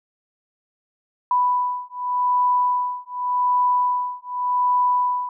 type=beating tone pair; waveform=sine; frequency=990 / 990.86 Hz; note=B5 / B5; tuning=+4 / +5 cents; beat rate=0.86 Hz; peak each=-21 dBFS; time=1.31-5.29 s; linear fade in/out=2 ms; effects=none